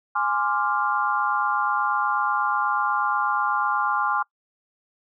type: chord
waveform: sine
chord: D half-diminished seventh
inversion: second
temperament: equal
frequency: 830.6 / 1046.5 / 1174.7 / 1396.9 Hz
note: Ab5 / C6 / D6 / F6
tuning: 0 / 0 / 0 / 0 cents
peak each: -26 dBFS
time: 0.15-4.23 s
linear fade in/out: 10 ms
effects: noise-tail reverb RT60 0.1 s tail -24 dB re dry